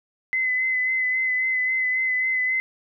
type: tone with vibrato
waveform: sine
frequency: 2032 Hz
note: B6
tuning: 49 cents sharp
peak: -20 dBFS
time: 0.33-2.6 s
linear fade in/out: 0 ms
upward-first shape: sine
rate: 3.7 Hz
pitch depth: 23 cents each way
effects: none